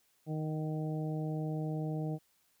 harmonic tone with a mistuned harmonic, 155.56 Hz, D#3, in tune, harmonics 1 / 2 / 3 / 4 / 5, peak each -34 / -40 / -44 / -46 / -48 dBFS, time 0.26-2.19 s, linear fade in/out 50 ms, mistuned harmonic 5, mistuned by -20 cents, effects white hiss -72 dBFS RMS until 2.6 s

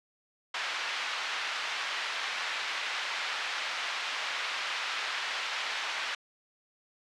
white band-pass noise, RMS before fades -34 dBFS, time 0.54-6.15 s, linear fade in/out 5 ms, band 1000 to 3000 Hz, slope 12 dB/octave, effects low-pass 6000 Hz 12 dB/octave

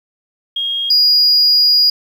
sine tone pair in turn, 3258 / 4881 Hz, G#7 / D#8, -34 / -34 cents, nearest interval perfect fifth, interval 700 cents, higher second, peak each -16 / -6 dBFS, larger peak second, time 0.56-0.9 / 0.9-1.9 s, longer second, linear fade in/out 5 ms, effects tanh soft clip ceiling -6 dBFS + 8-bit

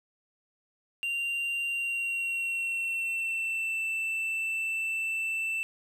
triangle tone with pitch glide, 2774 to 2663 Hz, F7 to E7, -12 to +17 cents, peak -27 dBFS, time 1.03-5.63 s, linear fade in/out 0 ms, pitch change -71 cents, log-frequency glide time 1.67-3.84 s, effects none

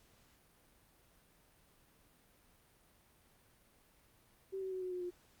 sine tone with pitch steps, 385.3 / 379.1 / 373 / 367.1 / 361.2 / 355.4 Hz, G4 / F#4 / F#4 / F#4 / F#4 / F4, -30 / +42 / +14 / -14 / -42 / +30 cents, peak -38 dBFS, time 4.52-5.108 s, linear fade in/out 20 ms, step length 98 ms, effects pink hiss -68 dBFS RMS until 5.4 s + Opus 48 kbps

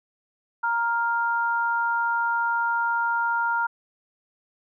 sine tone pair together, 934.4 / 1400 Hz, A#5 / F6, +4 / +4 cents, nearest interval perfect fifth, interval 700 cents, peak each -24 dBFS, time 0.63-3.67 s, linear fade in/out 10 ms, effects none

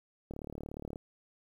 click train, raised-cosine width 2 ms, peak -28 dBFS, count 25, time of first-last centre 0.31-0.959 s, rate 37 Hz, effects 10-bit

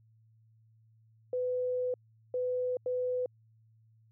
sine tone bursts at uneven times, 501 Hz, B4, 25 cents sharp, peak -29 dBFS, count 3, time 1.33-1.94 / 2.34-2.77 / 2.86-3.26 s, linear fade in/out 2 ms, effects added 111 Hz sine -61 dBFS peak until 4.11 s

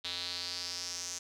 square tone with band-pass filter sweep, 88.3 Hz, F2, 20 cents sharp, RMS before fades -39 dBFS, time 0.04-1.19 s, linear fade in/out 10 ms, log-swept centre 3800 to 6300 Hz, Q 4.8, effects none

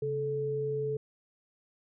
sine tone pair together, 136.8 / 434.3 Hz, C#3 / A4, -23 / -23 cents, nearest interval octave + minor sixth, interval 2000 cents, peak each -36 / -30 dBFS, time 0.02-0.97 s, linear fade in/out 5 ms, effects none

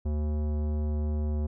sine tone with tanh clipping, 75.2 Hz, D2, 42 cents sharp, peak -28 dBFS, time 0.05-1.47 s, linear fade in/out 10 ms, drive 16 dB, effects none

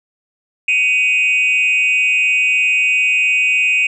sine tone with amplitude modulation, 2508 Hz, D#7, 13 cents sharp, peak -6 dBFS, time 0.68-3.87 s, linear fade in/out 5 ms, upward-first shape sine, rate 257 Hz, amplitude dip 90%, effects tanh soft clip ceiling -6 dBFS

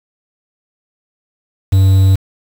triangle tone with quantisation, 95.9 Hz, G2, 37 cents flat, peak -4 dBFS, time 1.72-2.16 s, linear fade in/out 10 ms, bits 5, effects none

